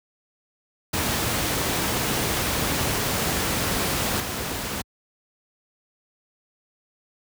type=noise with level steps; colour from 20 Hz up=pink; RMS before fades=-24 / -29 dBFS; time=0.93-4.82 s; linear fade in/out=10 ms; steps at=4.2 s; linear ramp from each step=2 ms; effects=high-pass 60 Hz 12 dB/octave